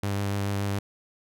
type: tone with vibrato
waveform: sawtooth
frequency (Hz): 100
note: G2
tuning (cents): +35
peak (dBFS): -22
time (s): 0.03-0.79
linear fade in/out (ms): 5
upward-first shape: triangle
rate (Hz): 7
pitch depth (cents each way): 19
effects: none